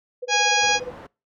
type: tone with tremolo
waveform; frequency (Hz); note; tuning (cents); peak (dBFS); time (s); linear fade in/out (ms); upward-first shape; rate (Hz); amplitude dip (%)
sine; 497.1; B4; +11; -26; 0.22-0.93; 10; sine; 17; 95
type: harmonic tone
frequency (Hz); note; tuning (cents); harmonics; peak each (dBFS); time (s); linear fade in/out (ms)
825; G#5; -12; 1 / 2 / 3 / 4 / 5 / 6 / 7 / 8; -22 / -24 / -23 / -26 / -31 / -28 / -27 / -31; 0.28-0.8; 50
type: low-pass noise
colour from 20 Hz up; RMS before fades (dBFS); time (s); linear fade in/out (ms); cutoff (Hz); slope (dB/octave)
white; -41; 0.61-1.07; 10; 860; 12
effects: noise-tail reverb RT60 0.3 s tail -25 dB re dry